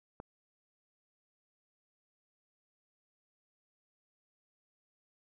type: click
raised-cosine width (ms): 1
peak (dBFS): -29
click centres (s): 0.201
effects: none